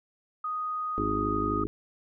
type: tone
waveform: sine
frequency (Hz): 1244.5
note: D#6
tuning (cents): 0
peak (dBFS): -29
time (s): 0.44-1.64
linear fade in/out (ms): 5
type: harmonic tone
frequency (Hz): 51.91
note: G#1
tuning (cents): 0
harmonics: 1 / 2 / 4 / 5 / 6 / 7 / 8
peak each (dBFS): -37 / -36 / -38 / -35 / -32 / -36 / -34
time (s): 0.98-1.67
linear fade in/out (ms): 0
effects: none